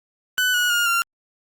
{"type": "tone with pitch steps", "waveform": "30% pulse", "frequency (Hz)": [1500, 1459.8, 1420.7, 1382.7], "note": ["F#6", "F#6", "F6", "F6"], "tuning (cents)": [23, -24, 29, -18], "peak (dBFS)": -15, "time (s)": [0.38, 1.02], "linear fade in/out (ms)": 0, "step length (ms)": 160, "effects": ["Opus 48 kbps"]}